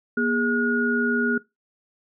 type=tone cluster; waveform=sine; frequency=239.2 / 412.4 / 1443 Hz; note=A#3 / G#4 / F#6; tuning=+45 / -12 / -44 cents; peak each=-23 / -27 / -23 dBFS; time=0.17-1.38 s; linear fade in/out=5 ms; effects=noise-tail reverb RT60 0.2 s tail -20 dB re dry